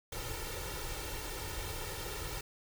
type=noise with comb filter; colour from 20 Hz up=pink; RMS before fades=-40 dBFS; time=0.12-2.41 s; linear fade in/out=5 ms; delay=2.2 ms; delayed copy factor=+0.8; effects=none